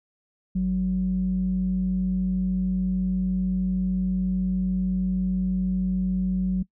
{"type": "tone pair together", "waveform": "sine", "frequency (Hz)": [52.11, 185.7], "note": ["G#1", "F#3"], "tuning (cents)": [7, 7], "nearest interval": "octave + minor seventh", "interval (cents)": 2200, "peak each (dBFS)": [-30, -21], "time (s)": [0.55, 6.63], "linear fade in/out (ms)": 10, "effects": ["noise-tail reverb RT60 0.1 s tail -22 dB re dry", "tanh soft clip ceiling -15 dBFS"]}